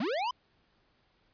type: linear sweep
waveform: square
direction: up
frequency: 185 to 1039 Hz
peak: -30 dBFS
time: 0-0.31 s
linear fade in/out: 5 ms
effects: pink hiss -70 dBFS RMS until 1.33 s + resampled to 11025 Hz